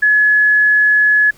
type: tone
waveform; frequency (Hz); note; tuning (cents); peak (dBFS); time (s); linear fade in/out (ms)
sine; 1700; G#6; +40; -8; 0.02-1.31; 10
effects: pink hiss -47 dBFS RMS until 1.37 s